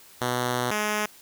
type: tone pair in turn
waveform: 5% pulse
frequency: 123.47 / 211.1 Hz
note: B2 / G#3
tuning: 0 / +29 cents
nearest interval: major sixth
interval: 929 cents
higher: second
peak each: -13 dBFS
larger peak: neither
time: 0.21-0.71 / 0.71-1.06 s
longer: first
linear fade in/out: 5 ms
effects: white hiss -51 dBFS RMS until 1.21 s